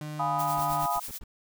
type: tone with pitch glide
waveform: 35% pulse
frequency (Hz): 151.3 to 149.3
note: D#3 to D3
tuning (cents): -48 to +29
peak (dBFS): -33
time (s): 0.01-0.86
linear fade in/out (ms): 2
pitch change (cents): -23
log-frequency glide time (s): 0.24-0.48
type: chord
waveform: sine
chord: F half-diminished seventh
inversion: none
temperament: equal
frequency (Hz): 698.5 / 830.6 / 987.8 / 1244.5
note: F5 / Ab5 / Cb6 / Eb6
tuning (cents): 0 / 0 / 0 / 0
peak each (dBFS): -31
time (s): 0.19-1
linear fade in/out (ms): 10
type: noise with tremolo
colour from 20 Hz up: blue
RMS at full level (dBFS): -36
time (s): 0.38-1.19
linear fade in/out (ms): 20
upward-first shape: triangle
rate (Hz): 9.3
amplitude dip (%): 70
type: noise bursts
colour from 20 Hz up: brown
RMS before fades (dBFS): -42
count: 6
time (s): 0.57-1.239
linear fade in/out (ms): 2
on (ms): 29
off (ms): 99
effects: none